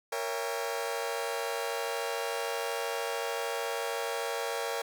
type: chord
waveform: sawtooth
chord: A# diminished seventh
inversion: none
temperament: just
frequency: 466.2 / 559.4 / 671.3 / 805.5 Hz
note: A#4 / C#5 / E5 / G5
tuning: 0 / +16 / +31 / +47 cents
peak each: -31 / -33 / -36 / -35 dBFS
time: 0.12-4.82 s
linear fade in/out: 5 ms
effects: none